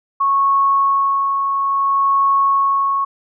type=tone with tremolo; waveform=sine; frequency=1102 Hz; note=C#6; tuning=11 cents flat; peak=-11 dBFS; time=0.2-3.05 s; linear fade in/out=10 ms; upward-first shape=sine; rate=0.59 Hz; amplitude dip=40%; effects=none